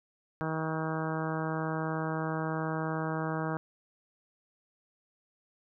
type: harmonic tone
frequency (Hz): 159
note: D#3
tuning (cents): +38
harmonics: 1 / 2 / 3 / 4 / 5 / 6 / 7 / 8 / 9 / 10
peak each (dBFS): -34 / -37 / -39 / -40 / -41 / -42 / -42 / -43 / -44 / -44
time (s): 0.41-3.57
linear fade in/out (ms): 0
effects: none